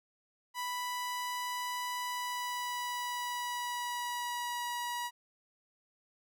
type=tone with pitch glide; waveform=sawtooth; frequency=987.8 to 964.7 Hz; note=B5 to B5; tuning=0 to -41 cents; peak=-31 dBFS; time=0.54-5.11 s; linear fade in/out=50 ms; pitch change=-41 cents; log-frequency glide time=2.06-4.67 s; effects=none